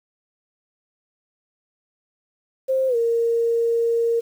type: tone with pitch glide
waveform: sine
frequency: 527 to 464.1 Hz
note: C5 to A#4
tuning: +12 to -8 cents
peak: -17 dBFS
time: 2.68-4.21 s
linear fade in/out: 20 ms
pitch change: -220 cents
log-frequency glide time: 2.88-2.96 s
effects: 8-bit